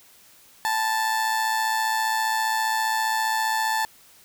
30% pulse tone with amplitude modulation, 880 Hz, A5, in tune, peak -17 dBFS, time 0.65-3.85 s, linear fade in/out 0 ms, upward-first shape sine, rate 115 Hz, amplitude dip 45%, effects white hiss -53 dBFS RMS until 4.24 s

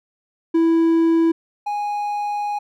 triangle tone pair in turn, 329.6 / 826.7 Hz, E4 / G#5, 0 / -8 cents, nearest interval octave + major third, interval 1592 cents, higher second, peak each -11 / -19 dBFS, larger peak first, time 0.54-1.32 / 1.66-2.59 s, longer second, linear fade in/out 10 ms, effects none

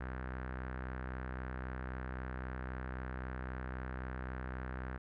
sawtooth tone with low-pass filter, 63.8 Hz, C2, 43 cents flat, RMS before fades -42 dBFS, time 0-4.98 s, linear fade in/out 10 ms, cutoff 1600 Hz, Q 3.4, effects none

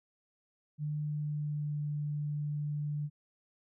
sine tone with pitch glide, 149.8 to 147.82 Hz, D3 to D3, +35 to +12 cents, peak -32 dBFS, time 0.78-3.1 s, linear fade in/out 50 ms, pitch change -23 cents, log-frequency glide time 1-1.82 s, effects none

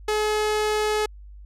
sawtooth tone, 425.7 Hz, G#4, 43 cents sharp, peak -17 dBFS, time 0.08-1.06 s, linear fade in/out 5 ms, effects added 50 Hz sine -40 dBFS peak until 1.45 s + low-pass 10000 Hz 12 dB/octave

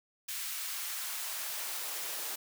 white noise with high-pass filter sweep, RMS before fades -38 dBFS, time 0.28-2.36 s, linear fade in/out 10 ms, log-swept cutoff 1800 to 370 Hz, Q 0.9, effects none

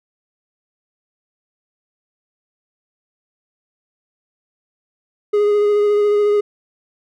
triangle tone with vibrato, 414.3 Hz, G#4, 4 cents flat, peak -10 dBFS, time 5.33-6.41 s, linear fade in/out 10 ms, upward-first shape sine, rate 14 Hz, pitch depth 16 cents each way, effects none

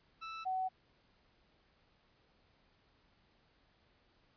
sawtooth / sine tone pair in turn, 1318.5 / 750.3 Hz, E6 / F#5, 0 / +24 cents, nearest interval minor seventh, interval 976 cents, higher first, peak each -39 / -33 dBFS, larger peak second, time 0.21-0.45 / 0.45-0.69 s, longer neither, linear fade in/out 20 ms, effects pink hiss -71 dBFS RMS until 4.36 s + resampled to 11025 Hz

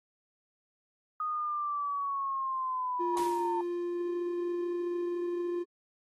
sine linear sweep, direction down, 1244.5 to 900 Hz, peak -30 dBFS, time 1.2-3.61 s, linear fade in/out 2 ms
triangle tone, 349.2 Hz, F4, in tune, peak -29 dBFS, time 2.99-5.64 s, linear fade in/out 20 ms
white noise with exponential decay, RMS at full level -40 dBFS, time 3.17-3.82 s, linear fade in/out 0 ms, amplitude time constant 140 ms
effects AAC 32 kbps

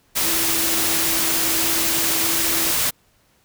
sine tone in noise, 329.6 Hz, E4, in tune, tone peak -30 dBFS, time 0.22-2.72 s, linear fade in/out 20 ms, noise white, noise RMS -20 dBFS, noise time 0.15-2.91 s, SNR -13 dB, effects pink hiss -60 dBFS RMS until 3.44 s

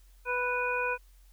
harmonic tone, 493.9 Hz, B4, in tune, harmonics 1 / 2 / 3 / 5, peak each -33 / -33 / -33 / -33 dBFS, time 0.25-0.98 s, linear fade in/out 50 ms, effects added 45 Hz sine -54 dBFS peak until 1.32 s + white hiss -67 dBFS RMS until 1.32 s

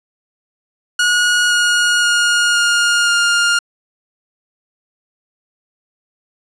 sawtooth tone with pitch steps, 1449 / 1439 / 1429.1 / 1419.2 / 1409.4 Hz, F#6 / F#6 / F6 / F6 / F6, -37 / -49 / +39 / +27 / +15 cents, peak -8 dBFS, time 0.99-3.59 s, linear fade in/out 5 ms, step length 520 ms, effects resampled to 22050 Hz + 7-bit

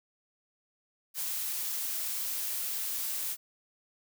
blue noise, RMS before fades -34 dBFS, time 1.14-3.37 s, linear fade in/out 50 ms, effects none

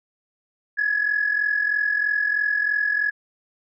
sine tone pair together, 1674.9 / 1718 Hz, G#6 / A6, +14 / -42 cents, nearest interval unison, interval 44 cents, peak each -20 / -24 dBFS, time 0.77-3.11 s, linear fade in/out 20 ms, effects tanh soft clip ceiling -12 dBFS

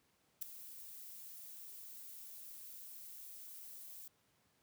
violet noise with ADSR envelope, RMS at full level -37 dBFS, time 0.41-4.08 s, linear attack 14 ms, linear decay 4 ms, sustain -15 dB, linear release 4 ms, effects pink hiss -75 dBFS RMS until 4.62 s + high-pass 100 Hz 12 dB/octave

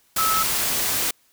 sine tone in noise, 1300 Hz, E6, 24 cents flat, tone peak -20 dBFS, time 0.18-0.43 s, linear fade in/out 5 ms, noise white, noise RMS -23 dBFS, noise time 0.16-1.11 s, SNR 0 dB, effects white hiss -61 dBFS RMS until 1.32 s

